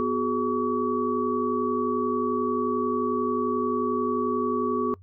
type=tone cluster; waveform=sine; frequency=248 / 368 / 419.3 / 1135 Hz; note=B3 / F#4 / G#4 / C#6; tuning=+7 / -9 / +17 / +41 cents; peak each=-28 dBFS; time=0-4.94 s; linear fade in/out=0 ms; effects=noise-tail reverb RT60 0.1 s tail -22 dB re dry + added 93 Hz sine -47 dBFS peak until 5.02 s